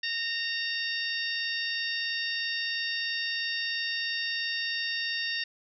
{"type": "harmonic tone with a mistuned harmonic", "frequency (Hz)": 923, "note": "A#5", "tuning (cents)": -17, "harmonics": [2, 3, 4, 5, 6], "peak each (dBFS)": [-33, -35, -36, -37, -38], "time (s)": [0.03, 5.44], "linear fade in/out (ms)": 5, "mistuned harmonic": 6, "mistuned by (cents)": -28, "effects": []}